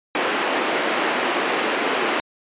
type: band-pass noise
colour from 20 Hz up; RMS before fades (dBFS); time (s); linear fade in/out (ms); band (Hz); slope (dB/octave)
pink; -22; 0.15-2.2; 0; 290 to 3100; 24
effects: resampled to 8000 Hz